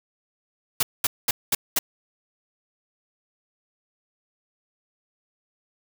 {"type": "noise bursts", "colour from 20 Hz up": "white", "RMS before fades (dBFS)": -21, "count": 5, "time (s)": [0.8, 1.79], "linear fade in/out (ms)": 5, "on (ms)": 30, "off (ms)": 210, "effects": []}